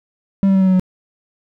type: tone with pitch steps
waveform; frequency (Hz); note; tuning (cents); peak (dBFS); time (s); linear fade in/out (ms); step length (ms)
triangle; 195.6 / 193.35 / 191.13 / 188.94 / 186.77 / 184.62; G3 / G3 / G3 / F#3 / F#3 / F#3; -4 / -24 / -44 / +37 / +17 / -4; -8; 0.43-0.796; 0; 61
effects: none